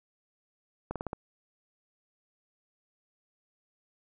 slowing click train, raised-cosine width 1 ms, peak -20 dBFS, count 5, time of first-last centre 0.91-1.131 s, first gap 47 ms, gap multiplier 1.11, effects none

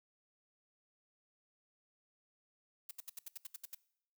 blue noise bursts, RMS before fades -45 dBFS, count 10, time 2.89-3.748 s, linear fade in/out 5 ms, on 21 ms, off 72 ms, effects noise-tail reverb RT60 0.7 s tail -21 dB re dry

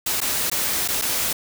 white noise with dropouts, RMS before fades -23 dBFS, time 0.06-1.33 s, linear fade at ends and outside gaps 5 ms, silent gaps 0.205-0.214 / 0.5-0.515 / 0.878-0.885 / 1.015-1.02 s, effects none

